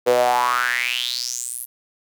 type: tone with high-pass filter sweep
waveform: sawtooth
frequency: 122.9 Hz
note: B2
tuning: 8 cents flat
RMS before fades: -21 dBFS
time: 0.06-1.66 s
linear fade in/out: 20 ms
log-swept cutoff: 460 to 12000 Hz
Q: 6.8
effects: none